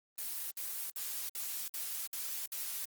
blue noise bursts, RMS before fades -39 dBFS, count 7, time 0.18-2.85 s, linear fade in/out 2 ms, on 330 ms, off 60 ms, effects Opus 24 kbps

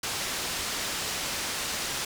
white low-pass noise, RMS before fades -32 dBFS, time 0.03-2.05 s, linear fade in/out 5 ms, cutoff 6900 Hz, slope 12 dB/octave, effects none

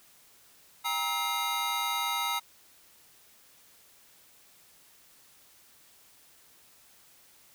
square tone cluster, 798 / 942 / 1295 / 2112 / 3776 Hz, G5 / A#5 / E6 / C7 / A#7, +31 / +18 / -31 / +16 / +22 cents, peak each -39 / -34 / -35 / -37 / -36 dBFS, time 0.84-2.4 s, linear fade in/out 20 ms, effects white hiss -59 dBFS RMS until 7.54 s

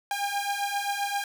sawtooth beating tone pair, 802 / 809.6 Hz, G5 / G#5, +39 / -44 cents, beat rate 7.6 Hz, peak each -27 / -26 dBFS, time 0.11-1.24 s, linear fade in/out 2 ms, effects none

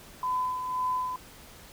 sine tone with tremolo, 1010 Hz, B5, 39 cents sharp, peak -25 dBFS, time 0.23-1.16 s, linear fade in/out 2 ms, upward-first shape sine, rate 1.9 Hz, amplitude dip 50%, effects pink hiss -50 dBFS RMS until 1.72 s

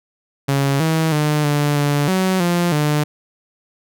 sawtooth tone with pitch steps, 138.7 / 160.5 / 150.4 / 146.3 / 144.7 / 187.5 / 174.1 / 149.2 Hz, C#3 / E3 / D3 / D3 / D3 / F#3 / F3 / D3, +1 / -46 / +42 / -6 / -25 / +23 / -5 / +28 cents, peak -11 dBFS, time 0.48-3.04 s, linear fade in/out 10 ms, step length 320 ms, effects none

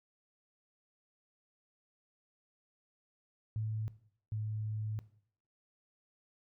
sine tone pair in turn, 109.1 / 107.72 Hz, A2 / A2, -14 / -36 cents, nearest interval unison, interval 22 cents, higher first, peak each -33 / -34 dBFS, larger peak first, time 3.56-3.88 / 4.32-4.99 s, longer second, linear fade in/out 0 ms, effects noise-tail reverb RT60 0.6 s tail -17 dB re dry

